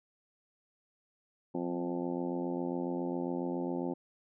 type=harmonic tone with a mistuned harmonic; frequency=87.31 Hz; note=F2; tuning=in tune; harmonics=2 / 3 / 4 / 5 / 6 / 7 / 8 / 9 / 10; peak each=-40 / -36 / -37 / -48 / -42 / -48 / -51 / -47 / -47 dBFS; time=1.54-3.94 s; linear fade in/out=10 ms; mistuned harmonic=2; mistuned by=+17 cents; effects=none